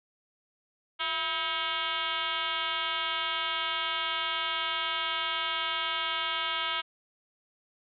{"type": "tone with frequency modulation", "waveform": "sine", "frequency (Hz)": 2218, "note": "C#7", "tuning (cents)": 0, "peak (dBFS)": -28, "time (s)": [0.99, 6.82], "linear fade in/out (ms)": 20, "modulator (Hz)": 310, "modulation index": 4.2, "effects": []}